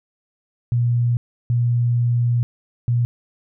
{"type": "tone bursts at uneven times", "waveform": "sine", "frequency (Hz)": 120, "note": "B2", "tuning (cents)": -49, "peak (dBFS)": -15, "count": 3, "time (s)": [[0.72, 1.17], [1.5, 2.43], [2.88, 3.05]], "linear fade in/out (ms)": 0, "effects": []}